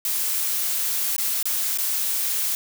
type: noise with dropouts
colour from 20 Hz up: blue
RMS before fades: -24 dBFS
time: 0.05-2.55 s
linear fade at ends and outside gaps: 1 ms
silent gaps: 1.164-1.181 / 1.428-1.455 / 1.775-1.784 s
effects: none